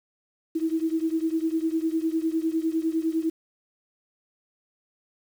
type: beating tone pair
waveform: sine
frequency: 319.7 / 329.6 Hz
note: D#4 / E4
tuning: +47 / 0 cents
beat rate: 9.9 Hz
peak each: -25 / -27 dBFS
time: 0.55-3.3 s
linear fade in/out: 10 ms
effects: 8-bit